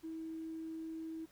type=tone; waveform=triangle; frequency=322.4 Hz; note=E4; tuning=38 cents flat; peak=-37 dBFS; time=0.03-1.26 s; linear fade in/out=20 ms; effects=tanh soft clip ceiling -39 dBFS + pink hiss -67 dBFS RMS until 1.31 s